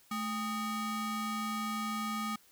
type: ring-modulated tone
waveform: square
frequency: 512 Hz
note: C5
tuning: 38 cents flat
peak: -31 dBFS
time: 0.11-2.36 s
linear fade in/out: 5 ms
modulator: 730 Hz
effects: white hiss -63 dBFS RMS until 2.51 s